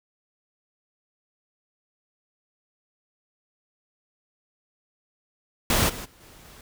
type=noise with level steps; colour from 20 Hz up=pink; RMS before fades=-21 / -36 / -55 / -50 / -48 dBFS; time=5.7-6.61 s; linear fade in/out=2 ms; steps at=5.88 / 6.04 / 6.2 / 6.44 s; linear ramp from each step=20 ms; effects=none